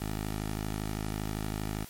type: tone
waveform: 10% pulse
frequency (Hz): 52.6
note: G#1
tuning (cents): +23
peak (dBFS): -24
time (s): 0-1.85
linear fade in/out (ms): 10
effects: white hiss -50 dBFS RMS until 1.89 s + MP3 64 kbps